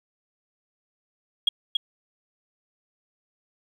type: tone with echo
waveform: sine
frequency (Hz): 3291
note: G#7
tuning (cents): -16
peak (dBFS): -15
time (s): 1.47-1.49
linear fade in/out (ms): 5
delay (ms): 280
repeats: 1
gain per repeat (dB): -3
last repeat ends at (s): 1.77
effects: tanh soft clip ceiling -11 dBFS + 9-bit